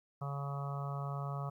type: harmonic tone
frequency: 140.7 Hz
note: C#3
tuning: 26 cents sharp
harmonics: 1 / 3 / 4 / 5 / 6 / 7 / 8 / 9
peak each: -37 / -52 / -50 / -47 / -53 / -52 / -47 / -48 dBFS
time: 0.21-1.5 s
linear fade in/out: 10 ms
effects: 12-bit